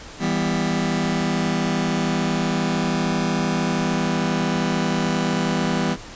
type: chord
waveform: sawtooth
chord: E minor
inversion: none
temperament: just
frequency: 164.81 / 197.78 / 247.2 Hz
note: E3 / G3 / B3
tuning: 0 / +16 / +2 cents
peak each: -20 dBFS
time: 0.19-5.97 s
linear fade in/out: 50 ms
effects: pink hiss -39 dBFS RMS until 6.15 s + resampled to 16000 Hz